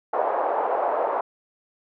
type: band-pass noise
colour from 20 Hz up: white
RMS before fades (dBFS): -24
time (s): 0.13-1.21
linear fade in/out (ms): 5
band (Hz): 490 to 880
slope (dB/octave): 24
effects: none